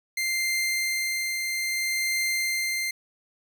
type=tone with tremolo; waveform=sawtooth; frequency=2093 Hz; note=C7; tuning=in tune; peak=-20 dBFS; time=0.17-2.91 s; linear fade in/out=5 ms; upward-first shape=triangle; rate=0.61 Hz; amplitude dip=35%; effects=none